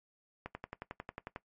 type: click train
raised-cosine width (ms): 0.5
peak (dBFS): -25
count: 11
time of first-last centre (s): 0.46-1.361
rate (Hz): 11.1
effects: noise-tail reverb RT60 0.1 s tail -17 dB re dry + MP3 48 kbps